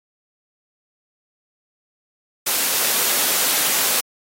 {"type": "high-pass noise", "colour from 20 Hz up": "white", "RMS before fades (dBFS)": -19, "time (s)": [2.46, 4.01], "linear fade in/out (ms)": 10, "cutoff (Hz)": 250, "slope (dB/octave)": 12, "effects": ["AAC 48 kbps"]}